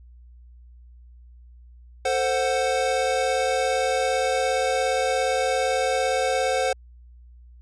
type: chord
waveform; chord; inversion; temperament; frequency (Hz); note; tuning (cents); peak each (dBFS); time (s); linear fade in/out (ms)
square; F# diminished; first; equal with one note detuned; 445.9 / 523.3 / 740; A4 / C5 / F#5; +23 / 0 / 0; -30 / -24 / -26; 2.05-6.73; 5
effects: added 60 Hz sine -45 dBFS peak until 7.61 s + resampled to 22050 Hz